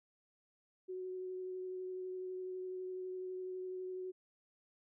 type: tone with vibrato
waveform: sine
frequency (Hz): 370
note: F#4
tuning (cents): 0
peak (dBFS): -40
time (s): 0.88-4.12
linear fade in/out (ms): 20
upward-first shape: triangle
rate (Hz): 12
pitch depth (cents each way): 14
effects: none